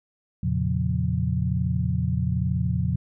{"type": "tone cluster", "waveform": "sine", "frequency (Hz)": [83.5, 115.6, 136.7, 177.9], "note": ["E2", "A#2", "C#3", "F3"], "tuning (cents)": [23, -14, -24, 32], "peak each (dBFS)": -27, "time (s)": [0.43, 2.96], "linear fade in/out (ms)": 5, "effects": []}